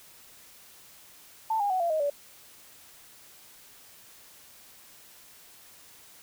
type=tone with pitch steps; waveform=sine; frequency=886 / 812.5 / 745 / 683.2 / 626.5 / 574.5 Hz; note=A5 / G#5 / F#5 / F5 / D#5 / D5; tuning=+12 / -38 / +12 / -38 / +12 / -38 cents; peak=-24 dBFS; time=1.5-2.1 s; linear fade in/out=5 ms; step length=100 ms; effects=white hiss -53 dBFS RMS until 6.22 s